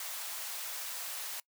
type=high-pass noise; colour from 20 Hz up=white; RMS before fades=-40 dBFS; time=0-1.4 s; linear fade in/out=2 ms; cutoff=580 Hz; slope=24 dB/octave; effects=noise-tail reverb RT60 0.1 s tail -23 dB re dry